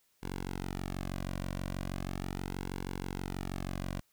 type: tone with flanger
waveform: sawtooth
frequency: 46.25 Hz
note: F#1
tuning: in tune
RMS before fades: -38 dBFS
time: 0.22-4.01 s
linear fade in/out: 20 ms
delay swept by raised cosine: 1.6 to 2.36 ms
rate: 0.38 Hz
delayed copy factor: -0.85
effects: white hiss -72 dBFS RMS until 4.12 s